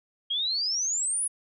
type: exponential sweep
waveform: sine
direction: up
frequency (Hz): 3204 to 10510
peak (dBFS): -25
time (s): 0.3-1.28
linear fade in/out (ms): 10
effects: none